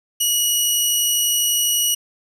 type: tone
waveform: 15% pulse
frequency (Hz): 2912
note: F#7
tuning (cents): -28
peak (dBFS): -9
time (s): 0.2-1.95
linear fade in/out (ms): 10
effects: none